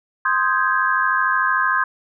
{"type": "chord", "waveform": "sine", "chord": "Ab major seventh", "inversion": "first", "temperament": "equal", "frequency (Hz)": [1046.5, 1244.5, 1568, 1661.2], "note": ["C6", "Eb6", "G6", "Ab6"], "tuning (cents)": [0, 0, 0, 0], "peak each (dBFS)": [-20, -23, -21, -22], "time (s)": [0.25, 1.84], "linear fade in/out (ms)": 5, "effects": []}